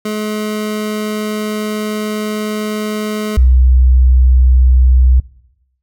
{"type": "tone pair in turn", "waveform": ["25% pulse", "sine"], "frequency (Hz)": [212.9, 63.3], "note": ["G#3", "B1"], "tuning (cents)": [43, 43], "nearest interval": "octave + major sixth", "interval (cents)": 2100, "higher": "first", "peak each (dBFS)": [-13, -5], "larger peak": "second", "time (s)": [[0.05, 3.37], [3.37, 5.2]], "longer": "first", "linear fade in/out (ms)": 5, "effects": ["noise-tail reverb RT60 0.9 s tail -21 dB re dry"]}